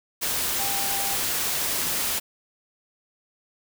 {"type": "tone in noise", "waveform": "sine", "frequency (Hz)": 792, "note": "G5", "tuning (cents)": 18, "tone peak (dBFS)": -33, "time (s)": [0.58, 1.16], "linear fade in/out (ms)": 20, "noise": "white", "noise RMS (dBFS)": -26, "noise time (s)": [0.21, 2.2], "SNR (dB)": -10, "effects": []}